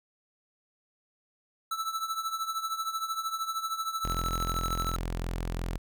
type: tone with tremolo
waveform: square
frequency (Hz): 1318.5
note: E6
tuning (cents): 0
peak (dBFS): -28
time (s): 1.71-4.96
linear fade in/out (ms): 5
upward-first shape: triangle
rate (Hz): 13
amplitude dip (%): 80
type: tone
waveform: sawtooth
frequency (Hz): 42.83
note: F1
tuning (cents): -33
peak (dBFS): -27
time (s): 4.04-5.78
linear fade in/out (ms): 10
effects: none